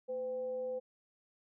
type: tone with frequency modulation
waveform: sine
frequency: 509 Hz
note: C5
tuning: 48 cents flat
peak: -35 dBFS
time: 0.08-0.8 s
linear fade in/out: 20 ms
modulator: 283 Hz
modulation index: 0.22
effects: none

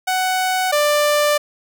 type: tone pair in turn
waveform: sawtooth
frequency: 745 / 591.3 Hz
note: F#5 / D5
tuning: +12 / +12 cents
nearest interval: major third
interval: 400 cents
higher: first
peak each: -13 / -10 dBFS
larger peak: second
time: 0.07-0.72 / 0.72-1.38 s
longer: second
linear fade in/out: 10 ms
effects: none

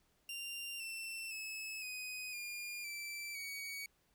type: tone with pitch steps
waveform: sawtooth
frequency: 2782 / 2686 / 2593 / 2503 / 2416 / 2333 / 2252 Hz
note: F7 / E7 / E7 / D#7 / D7 / D7 / C#7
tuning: -7 / +32 / -29 / +10 / +48 / -12 / +27 cents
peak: -39 dBFS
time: 0.29-3.86 s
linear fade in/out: 2 ms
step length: 510 ms
effects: pink hiss -75 dBFS RMS until 4.14 s

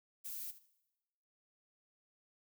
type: noise with echo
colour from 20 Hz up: violet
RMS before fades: -44 dBFS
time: 0.24-0.52 s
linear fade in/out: 20 ms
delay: 76 ms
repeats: 2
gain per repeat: -15 dB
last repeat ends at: 0.672 s
effects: noise-tail reverb RT60 1.0 s tail -20 dB re dry

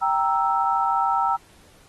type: chord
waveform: sine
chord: E diminished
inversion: first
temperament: equal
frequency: 784 / 932.3 / 1318.5 Hz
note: G5 / Bb5 / E6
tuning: 0 / 0 / 0 cents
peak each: -23 dBFS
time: 0.01-1.37 s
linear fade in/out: 20 ms
effects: pink hiss -54 dBFS RMS until 1.88 s + AAC 32 kbps

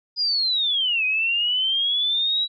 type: linear two-way sweep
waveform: sine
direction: down then up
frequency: 4978 to 2496 to 3910 Hz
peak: -19 dBFS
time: 0.16-2.48 s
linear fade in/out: 50 ms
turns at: 1.05 s
effects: none

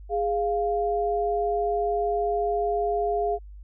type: tone pair together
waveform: sine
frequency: 413.3 / 698.5 Hz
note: G#4 / F5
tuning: -8 / 0 cents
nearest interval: major sixth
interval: 908 cents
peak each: -25 dBFS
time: 0.09-3.39 s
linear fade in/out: 50 ms
effects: added 50 Hz sine -40 dBFS peak until 3.63 s

